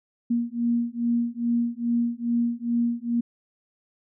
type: beating tone pair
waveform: sine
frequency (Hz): 235.1 / 237.5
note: A#3 / A#3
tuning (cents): +15 / +33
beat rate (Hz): 2.4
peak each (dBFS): -25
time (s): 0.3-3.21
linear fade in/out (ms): 10
effects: none